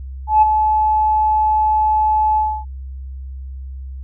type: tone with ADSR envelope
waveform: sine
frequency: 860 Hz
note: A5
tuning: 40 cents flat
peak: -5 dBFS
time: 0.27-2.65 s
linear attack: 150 ms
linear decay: 19 ms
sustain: -7 dB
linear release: 280 ms
effects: tanh soft clip ceiling -1 dBFS + added 66 Hz sine -27 dBFS peak until 4.03 s